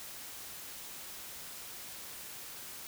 silence, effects white hiss -46 dBFS RMS until 2.87 s

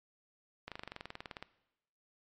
slowing click train, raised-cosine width 0.3 ms, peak -26 dBFS, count 17, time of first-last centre 0.68-1.426 s, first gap 37 ms, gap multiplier 1.03, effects noise-tail reverb RT60 0.9 s tail -18 dB re dry + MP3 48 kbps

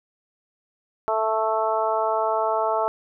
harmonic tone, 220 Hz, A3, in tune, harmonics 2 / 3 / 4 / 5 / 6, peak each -28 / -24 / -25 / -29 / -29 dBFS, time 1.08-2.88 s, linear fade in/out 0 ms, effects none

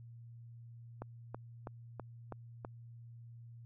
click train, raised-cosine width 1 ms, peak -28 dBFS, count 6, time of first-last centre 1.02-2.649 s, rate 3.07 Hz, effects added 117 Hz sine -50 dBFS peak until 3.65 s

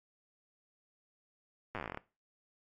slowing click train, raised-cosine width 0.5 ms, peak -24 dBFS, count 15, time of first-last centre 1.75-1.974 s, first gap 8 ms, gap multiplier 1.1, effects noise-tail reverb RT60 0.3 s tail -20 dB re dry + AAC 32 kbps

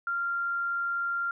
sine tone, 1388 Hz, F6, 11 cents flat, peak -27 dBFS, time 0.07-1.31 s, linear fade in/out 2 ms, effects none

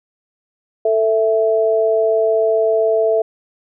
sine tone pair together, 443.5 / 659.3 Hz, A4 / E5, +14 / 0 cents, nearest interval perfect fifth, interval 686 cents, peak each -15 dBFS, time 0.85-3.22 s, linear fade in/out 5 ms, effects none

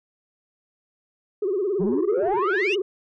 sine tone with vibrato, 390 Hz, G4, 9 cents flat, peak -20 dBFS, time 1.42-2.82 s, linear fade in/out 5 ms, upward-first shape sine, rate 18 Hz, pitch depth 150 cents each way
sine exponential sweep, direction up, 166.4 to 3020 Hz, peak -20 dBFS, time 1.79-2.76 s, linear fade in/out 20 ms
effects tanh soft clip ceiling -16 dBFS

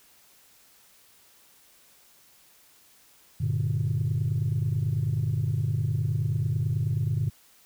sine chord, G minor, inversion none, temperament just, 98 / 117.6 / 147 Hz, G2 / Bb2 / D3, 0 / +16 / +2 cents, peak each -28 / -26 / -27 dBFS, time 3.4-7.3 s, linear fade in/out 10 ms, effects tanh soft clip ceiling -18 dBFS + white hiss -58 dBFS RMS until 7.65 s

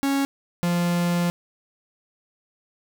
45% pulse tone pair in turn, 276.1 / 173.93 Hz, C#4 / F3, -7 / -7 cents, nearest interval minor sixth, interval 800 cents, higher first, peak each -20 dBFS, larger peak neither, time 0.03-0.25 / 0.63-1.3 s, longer second, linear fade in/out 0 ms, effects none

